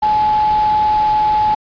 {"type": "tone in noise", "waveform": "sine", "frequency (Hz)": 852, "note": "G#5", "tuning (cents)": 44, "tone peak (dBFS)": -11, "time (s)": [0.02, 1.55], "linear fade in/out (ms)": 10, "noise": "pink", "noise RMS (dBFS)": -29, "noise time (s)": [0.02, 1.55], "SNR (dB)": 15, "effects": ["resampled to 11025 Hz"]}